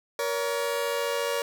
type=tone pair together; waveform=sawtooth; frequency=471.6 / 566 Hz; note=A#4 / C#5; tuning=+20 / +36 cents; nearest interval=minor third; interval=316 cents; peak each=-25 dBFS; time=0.19-1.42 s; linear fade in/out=2 ms; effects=none